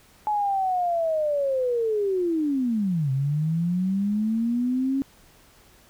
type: linear two-way sweep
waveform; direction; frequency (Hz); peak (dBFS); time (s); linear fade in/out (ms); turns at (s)
sine; down then up; 853 to 130.81 to 275; -21; 0.27-5.02; 0; 3.11
effects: pink hiss -55 dBFS RMS until 5.89 s